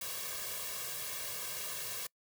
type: noise with comb filter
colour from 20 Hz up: white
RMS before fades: -40 dBFS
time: 0.01-2.07 s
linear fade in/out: 5 ms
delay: 1.8 ms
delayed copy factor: +0.85
effects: noise-tail reverb RT60 0.1 s tail -25 dB re dry + high-pass 100 Hz 12 dB/octave